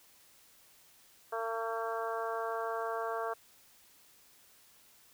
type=harmonic tone; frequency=226.6 Hz; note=A#3; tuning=49 cents flat; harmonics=2 / 3 / 4 / 5 / 6 / 7; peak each=-38 / -38 / -42 / -40 / -43 / -45 dBFS; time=1.32-3.34 s; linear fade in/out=10 ms; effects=white hiss -62 dBFS RMS until 5.13 s